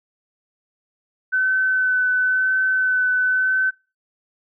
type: tone with vibrato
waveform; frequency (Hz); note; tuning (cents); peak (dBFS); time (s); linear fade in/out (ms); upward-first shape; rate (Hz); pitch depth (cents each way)
sine; 1515; F#6; +40; -16; 1.32-3.71; 20; sine; 0.97; 13
effects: noise-tail reverb RT60 0.3 s tail -22 dB re dry